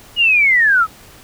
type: linear sweep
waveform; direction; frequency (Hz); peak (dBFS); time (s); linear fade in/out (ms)
sine; down; 2912 to 1249; -9; 0.16-0.87; 50
effects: pink hiss -42 dBFS RMS until 1.23 s